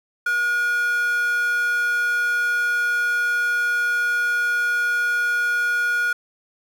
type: tone with high-pass filter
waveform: square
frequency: 479.8 Hz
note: A#4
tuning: 50 cents sharp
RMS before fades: -21 dBFS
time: 0.26-6.13 s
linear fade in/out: 5 ms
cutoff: 1500 Hz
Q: 9
effects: none